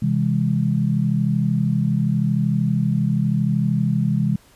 sine chord, C augmented, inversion none, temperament just, 130.81 / 163.52 / 204.4 Hz, C3 / E3 / G#3, 0 / -14 / -27 cents, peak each -21 dBFS, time 0.02-4.36 s, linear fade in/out 5 ms, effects pink hiss -53 dBFS RMS until 4.55 s + resampled to 32000 Hz

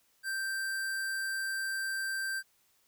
square tone, 1568 Hz, G6, in tune, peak -33 dBFS, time 0.23-2.43 s, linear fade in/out 50 ms, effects white hiss -70 dBFS RMS until 2.87 s

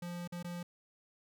square tone with dropouts, 174.61 Hz, F3, in tune, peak -40 dBFS, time 0.02-0.63 s, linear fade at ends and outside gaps 5 ms, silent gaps 0.276-0.322 / 0.428-0.444 s, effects none

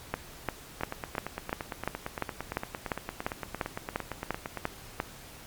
two click trains, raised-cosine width 0.5 ms, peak -13 / -18 dBFS, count 15 / 34, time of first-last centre 0.14-5.001 / 0.81-4.573 s, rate 2.88 / 8.77 Hz, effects pink hiss -48 dBFS RMS until 5.46 s + MP3 96 kbps

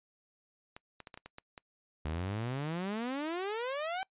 clicks, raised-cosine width 0.3 ms, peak -30 dBFS, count 8, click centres 0.765 / 1.003 / 1.072 / 1.142 / 1.175 / 1.26 / 1.384 / 1.578 s
sawtooth exponential sweep, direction up, 73.42 to 782 Hz, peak -30 dBFS, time 2.05-4.03 s, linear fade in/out 0 ms
effects noise-tail reverb RT60 0.1 s tail -25 dB re dry + resampled to 8000 Hz

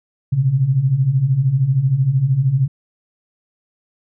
sine beating tone pair, 123.9 / 136.9 Hz, B2 / C#3, +6 / -21 cents, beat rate 13 Hz, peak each -19 / -14 dBFS, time 0.32-2.68 s, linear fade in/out 10 ms, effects none

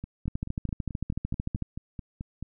two click trains, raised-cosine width 5 ms, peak -23 / -17 dBFS, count 12 / 19, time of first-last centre 0.04-2.426 / 0.28-1.623 s, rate 4.61 / 13.4 Hz, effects none

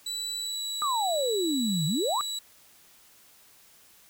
30% pulse tone with pitch glide, 3951 to 3919 Hz, B7 to B7, 0 to -14 cents, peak -28 dBFS, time 0.06-2.39 s, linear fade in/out 5 ms, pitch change -14 cents, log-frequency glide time 0.38-0.66 s
sine exponential two-way sweep, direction down then up, 1244.5 to 146.83 to 1244.5 Hz, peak -25 dBFS, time 0.82-2.21 s, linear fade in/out 0 ms, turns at 1.86 s
effects white hiss -57 dBFS RMS until 4.09 s

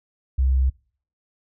sine tone, 65.41 Hz, C2, in tune, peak -16 dBFS, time 0.38-0.7 s, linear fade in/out 10 ms, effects noise-tail reverb RT60 0.5 s tail -25 dB re dry

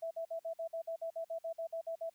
sine tone bursts, 659.3 Hz, E5, in tune, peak -36 dBFS, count 15, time 0.02-2.098 s, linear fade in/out 10 ms, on 90 ms, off 52 ms, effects white hiss -73 dBFS RMS until 2.14 s

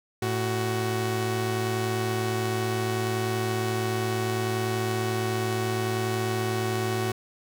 sawtooth tone pair together, 110.7 / 372.8 Hz, A2 / F#4, +11 / +13 cents, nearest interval octave + major sixth, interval 2102 cents, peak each -24 dBFS, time 0.22-7.12 s, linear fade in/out 5 ms, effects none

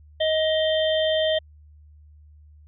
harmonic tone with a mistuned harmonic, 628 Hz, D#5, 16 cents sharp, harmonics 1 / 3 / 5 / 6, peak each -20 / -32 / -27 / -32 dBFS, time 0.2-1.39 s, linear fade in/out 10 ms, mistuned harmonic 6, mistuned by -100 cents, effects added 75 Hz sine -47 dBFS peak until 2.67 s

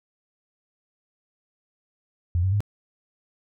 sine tone with pitch steps, 87.31 / 94.66 / 102.64 Hz, F2 / F#2 / G#2, 0 / +40 / -20 cents, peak -19 dBFS, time 2.35-2.605 s, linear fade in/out 0 ms, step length 85 ms, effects none

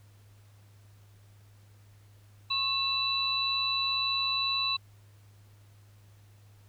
sine tone cluster, 1081 / 2661 / 3961 Hz, C#6 / E7 / B7, -44 / +16 / +4 cents, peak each -34 / -34 / -28 dBFS, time 2.5-4.77 s, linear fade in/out 10 ms, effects added 102 Hz sine -54 dBFS peak until 6.68 s + pink hiss -65 dBFS RMS until 6.68 s

